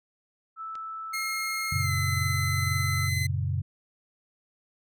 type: tone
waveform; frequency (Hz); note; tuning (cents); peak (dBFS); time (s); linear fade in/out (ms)
sine; 1315; E6; -5; -34; 0.56-3.1; 50
type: click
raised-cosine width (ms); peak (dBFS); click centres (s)
0.2; -30; 0.754
type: tone with pitch glide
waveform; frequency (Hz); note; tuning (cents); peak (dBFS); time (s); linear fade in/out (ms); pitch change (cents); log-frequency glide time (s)
sawtooth; 2141 to 2040; C7 to C7; +39 to -44; -26; 1.13-3.27; 10; -83; 1.79-1.92
type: chord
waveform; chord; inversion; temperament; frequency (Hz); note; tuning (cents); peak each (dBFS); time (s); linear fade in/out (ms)
sine; F# major; none; equal; 92.5 / 116.54 / 138.59; F#2 / A#2 / C#3; 0 / 0 / 0; -28 / -32 / -30; 1.72-3.62; 5
effects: none